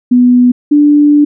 sine tone pair in turn, 246.9 / 293.6 Hz, B3 / D4, 0 / 0 cents, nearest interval minor third, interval 300 cents, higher second, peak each -3 dBFS, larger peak neither, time 0.11-0.52 / 0.71-1.25 s, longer second, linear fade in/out 10 ms, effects none

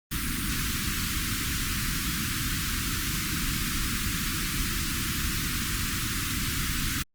pink band-stop noise, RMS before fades -29 dBFS, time 0.11-7.03 s, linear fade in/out 10 ms, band 320 to 1200 Hz, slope 48 dB/octave, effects Opus 32 kbps

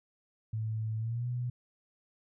sine tone with pitch glide, 110 to 122.76 Hz, A2 to B2, 0 to -10 cents, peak -31 dBFS, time 0.53-1.5 s, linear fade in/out 5 ms, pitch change +190 cents, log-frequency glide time 0.98-1.27 s, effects none

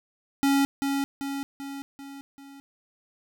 square tone with echo, 277.2 Hz, C#4, in tune, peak -20 dBFS, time 0.43-0.65 s, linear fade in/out 0 ms, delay 390 ms, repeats 5, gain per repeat -5 dB, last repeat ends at 2.6 s, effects none

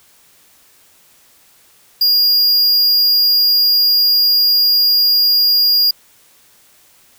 square tone, 4836 Hz, D8, 50 cents sharp, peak -10 dBFS, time 2.01-5.91 s, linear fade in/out 5 ms, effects white hiss -50 dBFS RMS until 7.18 s

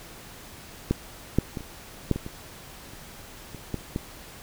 clicks, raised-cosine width 3 ms, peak -9 / -6 / -18 / -28 / -8 / -17 / -22 / -30 / -26 / -15 / -14 dBFS, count 11, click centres 0.91 / 1.386 / 1.572 / 1.607 / 2.113 / 2.16 / 2.264 / 2.935 / 3.547 / 3.743 / 3.961 s, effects pink hiss -45 dBFS RMS until 4.42 s

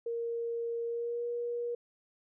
sine tone with pitch glide, 466.2 to 476.8 Hz, A#4 to A#4, 0 to +39 cents, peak -32 dBFS, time 0.06-1.75 s, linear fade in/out 5 ms, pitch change +39 cents, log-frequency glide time 0.85-1.26 s, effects none

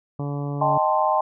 harmonic tone, 143.3 Hz, D3, 42 cents flat, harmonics 1 / 2 / 3 / 4 / 5 / 6 / 7 / 8, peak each -26 / -32 / -36 / -38 / -40 / -42 / -43 / -44 dBFS, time 0.19-0.78 s, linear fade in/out 5 ms
sine chord, A half-diminished seventh, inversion second, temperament equal, 622.3 / 784 / 880 / 1046.5 Hz, Eb5 / G5 / A5 / C6, 0 / 0 / 0 / 0 cents, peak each -23 dBFS, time 0.61-1.21 s, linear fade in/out 5 ms
effects none

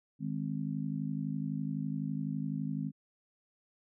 harmonic tone, 51.91 Hz, G#1, in tune, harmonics 3 / 4 / 5, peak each -36 / -37 / -38 dBFS, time 0.19-2.92 s, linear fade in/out 50 ms, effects none

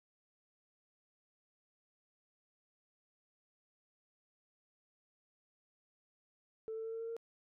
sine tone with pitch steps, 442.7 / 446 / 449.4 / 452.8 / 456.2 / 459.6 Hz, A4 / A4 / A4 / A4 / A#4 / A#4, +11 / +23 / +37 / +50 / -37 / -25 cents, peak -38 dBFS, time 6.68-7.166 s, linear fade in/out 0 ms, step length 81 ms, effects tanh soft clip ceiling -35 dBFS

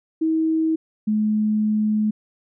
sine tone pair in turn, 320 / 213.6 Hz, D#4 / G#3, +49 / +49 cents, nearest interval perfect fifth, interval 700 cents, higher first, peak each -17 dBFS, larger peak neither, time 0.21-0.76 / 1.07-2.11 s, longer second, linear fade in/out 10 ms, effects none

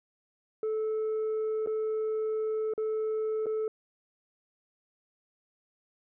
sine tone with dropouts, 435.9 Hz, A4, 16 cents flat, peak -25 dBFS, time 0.63-3.68 s, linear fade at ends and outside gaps 2 ms, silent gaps 1.662-1.672 / 2.737-2.778 / 3.459-3.466 s, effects tanh soft clip ceiling -27 dBFS

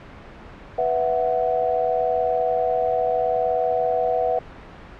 sine chord, B suspended fourth, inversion none, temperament equal, 493.9 / 659.3 / 740 Hz, B4 / E5 / F#5, 0 / 0 / 0 cents, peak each -23 dBFS, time 0.78-4.39 s, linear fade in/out 5 ms, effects pink hiss -41 dBFS RMS until 4.99 s + low-pass 2000 Hz 12 dB/octave

